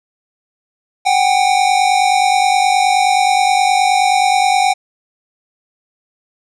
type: tone pair together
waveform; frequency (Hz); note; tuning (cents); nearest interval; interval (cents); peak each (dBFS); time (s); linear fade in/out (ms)
square; 749 / 798.5; F#5 / G5; +21 / +32; minor second; 111; -14; 1.05-4.74; 20
effects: resampled to 22050 Hz + 8-bit